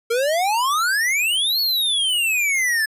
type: exponential two-way sweep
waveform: square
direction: up then down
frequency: 450.8 to 4435 to 1708 Hz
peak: -18 dBFS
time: 0.1-2.86 s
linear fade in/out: 10 ms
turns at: 1.6 s
effects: resampled to 32000 Hz